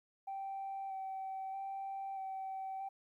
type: tone with vibrato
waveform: sine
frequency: 774 Hz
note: G5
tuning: 22 cents flat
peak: -38 dBFS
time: 0.27-2.89 s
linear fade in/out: 10 ms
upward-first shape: square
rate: 0.79 Hz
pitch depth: 13 cents each way
effects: tanh soft clip ceiling -36 dBFS + 13-bit